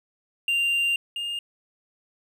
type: tone pair in turn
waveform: triangle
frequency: 2784 / 2821 Hz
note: F7 / F7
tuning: -6 / +17 cents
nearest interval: unison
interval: 23 cents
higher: second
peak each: -19 / -26 dBFS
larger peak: first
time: 0.48-0.96 / 1.16-1.39 s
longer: first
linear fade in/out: 2 ms
effects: none